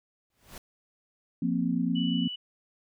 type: noise with exponential growth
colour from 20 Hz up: pink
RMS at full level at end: -41 dBFS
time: 0.3-0.58 s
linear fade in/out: 2 ms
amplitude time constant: 59 ms
type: chord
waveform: sine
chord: F suspended fourth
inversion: none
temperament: equal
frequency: 174.61 / 233.1 / 261.6 Hz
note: F3 / Bb3 / C4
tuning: 0 / 0 / 0 cents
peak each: -29 dBFS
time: 1.42-2.28 s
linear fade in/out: 5 ms
type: tone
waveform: sine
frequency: 2960 Hz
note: F#7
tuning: in tune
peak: -34 dBFS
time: 1.95-2.36 s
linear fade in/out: 10 ms
effects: none